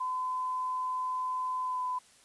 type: tone with pitch glide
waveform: sine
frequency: 1017 to 1005.9 Hz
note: C6 to B5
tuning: -50 to +31 cents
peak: -30 dBFS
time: 0-1.99 s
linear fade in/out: 10 ms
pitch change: -19 cents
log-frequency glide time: 1.62-1.82 s
effects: white hiss -60 dBFS RMS until 2.24 s + resampled to 24000 Hz